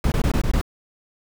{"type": "noise bursts", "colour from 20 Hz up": "brown", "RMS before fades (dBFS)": -19, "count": 6, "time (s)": [0.04, 0.614], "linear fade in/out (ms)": 2, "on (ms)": 79, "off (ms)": 20, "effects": []}